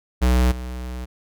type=tone with level steps; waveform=square; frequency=62.2 Hz; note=B1; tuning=13 cents sharp; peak=-15 / -29 dBFS; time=0.21-1.06 s; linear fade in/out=20 ms; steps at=0.51 s; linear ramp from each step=10 ms; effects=none